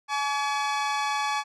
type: tone pair together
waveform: sawtooth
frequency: 849.1 / 1140 Hz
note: G#5 / C#6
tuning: +38 / +48 cents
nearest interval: perfect fourth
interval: 510 cents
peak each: -23 / -25 dBFS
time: 0.08-1.44 s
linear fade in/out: 50 ms
effects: low-pass 6000 Hz 12 dB/octave